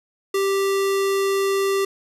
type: tone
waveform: square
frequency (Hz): 392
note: G4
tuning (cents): 0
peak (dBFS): -19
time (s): 0.34-1.85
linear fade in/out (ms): 5
effects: resampled to 32000 Hz + 9-bit